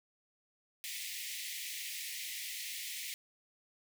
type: high-pass noise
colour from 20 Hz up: pink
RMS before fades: -42 dBFS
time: 0.84-3.14 s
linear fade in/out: 0 ms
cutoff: 1900 Hz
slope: 96 dB/octave
effects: none